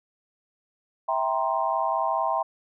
sine chord, C dominant seventh, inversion first, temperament just, 654.1 / 784.9 / 941.9 / 1046.5 Hz, E5 / G5 / Bb5 / C6, -14 / +2 / +18 / 0 cents, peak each -28 dBFS, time 1.08-2.43 s, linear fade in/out 10 ms, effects none

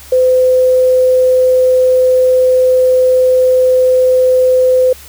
sine tone with quantisation, 510 Hz, C5, 44 cents flat, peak -6 dBFS, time 0.12-4.93 s, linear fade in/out 5 ms, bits 6, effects added 70 Hz sine -38 dBFS peak until 5.08 s + white hiss -36 dBFS RMS until 5.08 s

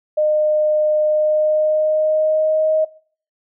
sine tone with pitch glide, 610 to 626.8 Hz, D#5 to D#5, -34 to +13 cents, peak -13 dBFS, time 0.17-2.85 s, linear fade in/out 10 ms, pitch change +47 cents, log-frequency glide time 1.04-2.74 s, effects noise-tail reverb RT60 0.5 s tail -22 dB re dry

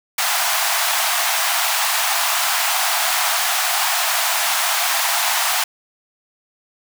pink high-pass noise, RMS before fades -19 dBFS, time 0.18-5.64 s, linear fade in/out 5 ms, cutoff 660 Hz, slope 96 dB/octave, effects none

